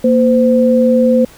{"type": "tone pair together", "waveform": "sine", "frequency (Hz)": [233.1, 513.1], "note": ["A#3", "C5"], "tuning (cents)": [0, -34], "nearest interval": "octave + major second", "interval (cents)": 1366, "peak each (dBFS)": -10, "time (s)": [0.04, 1.25], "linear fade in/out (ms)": 5, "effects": ["pink hiss -41 dBFS RMS until 1.37 s"]}